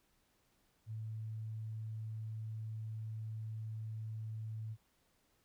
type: tone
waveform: sine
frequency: 110 Hz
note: A2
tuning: in tune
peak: -40 dBFS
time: 0.86-4.77 s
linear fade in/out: 50 ms
effects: pink hiss -75 dBFS RMS until 5.44 s